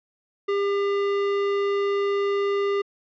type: tone with tanh clipping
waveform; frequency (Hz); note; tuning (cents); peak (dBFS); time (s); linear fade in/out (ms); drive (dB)
sine; 400.9; G4; +39; -23; 0.48-2.82; 10; 18
effects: low-pass 4000 Hz 12 dB/octave